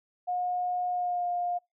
sine tone with pitch glide, 720 to 707.2 Hz, F#5 to F5, -47 to +22 cents, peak -27 dBFS, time 0.27-1.59 s, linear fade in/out 20 ms, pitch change -31 cents, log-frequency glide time 0.89-1.27 s, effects noise-tail reverb RT60 0.2 s tail -26 dB re dry

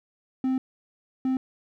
triangle tone bursts at uneven times, 260.7 Hz, C4, 6 cents flat, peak -20 dBFS, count 2, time 0.44-0.58 / 1.25-1.37 s, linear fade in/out 2 ms, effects none

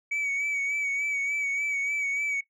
sine tone with vibrato, 2268 Hz, C#7, 39 cents sharp, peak -23 dBFS, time 0.11-2.41 s, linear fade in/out 10 ms, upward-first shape sine, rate 3.4 Hz, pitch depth 38 cents each way, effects noise-tail reverb RT60 0.1 s tail -19 dB re dry + tanh soft clip ceiling -25 dBFS

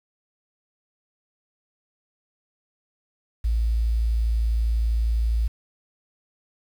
sine tone with quantisation, 56.2 Hz, A1, 37 cents sharp, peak -19 dBFS, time 3.44-5.48 s, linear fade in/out 10 ms, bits 8, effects none

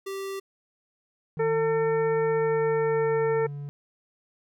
square tone, 390 Hz, G4, 9 cents flat, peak -32 dBFS, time 0.06-0.4 s, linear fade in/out 10 ms
triangle tone with pitch glide, 155.56 to 143.48 Hz, D#3 to D3, 0 to -40 cents, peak -31 dBFS, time 1.37-3.69 s, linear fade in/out 0 ms, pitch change -140 cents, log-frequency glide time 2.3-3.49 s
harmonic tone, 450 Hz, A4, 39 cents sharp, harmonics 1 / 2 / 3 / 4 / 5, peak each -22 / -33 / -37 / -38 / -41 dBFS, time 1.39-3.47 s, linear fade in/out 10 ms
effects none

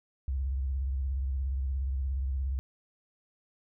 sine tone with vibrato, 66.7 Hz, C2, 34 cents sharp, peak -28 dBFS, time 0.28-2.59 s, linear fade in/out 0 ms, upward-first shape sine, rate 17 Hz, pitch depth 120 cents each way, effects none

